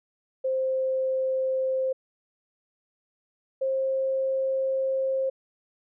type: tone pair in turn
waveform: sine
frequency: 524 / 531.6 Hz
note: C5 / C5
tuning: +2 / +27 cents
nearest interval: unison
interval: 25 cents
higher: second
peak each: -23 dBFS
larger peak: neither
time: 0.44-1.93 / 3.61-5.3 s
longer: second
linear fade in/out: 10 ms
effects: none